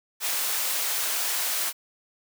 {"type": "high-pass noise", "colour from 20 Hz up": "white", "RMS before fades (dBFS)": -27, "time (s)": [0.2, 1.73], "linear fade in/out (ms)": 50, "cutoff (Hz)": 590, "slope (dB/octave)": 12, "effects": []}